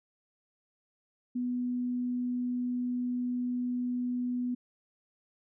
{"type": "tone", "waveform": "sine", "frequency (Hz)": 246.9, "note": "B3", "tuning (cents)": 0, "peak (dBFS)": -29, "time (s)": [1.35, 4.55], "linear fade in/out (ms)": 10, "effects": []}